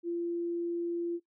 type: tone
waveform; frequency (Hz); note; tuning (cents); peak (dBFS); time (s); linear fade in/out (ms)
sine; 342.8; F4; -32; -30; 0.03-1.2; 50
effects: noise-tail reverb RT60 0.1 s tail -18 dB re dry